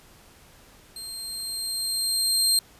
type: tone with level ramp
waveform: 25% pulse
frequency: 4186 Hz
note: C8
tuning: in tune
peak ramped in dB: -31 to -13 dBFS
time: 0.96-2.59 s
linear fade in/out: 2 ms
effects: pink hiss -53 dBFS RMS until 2.79 s + resampled to 32000 Hz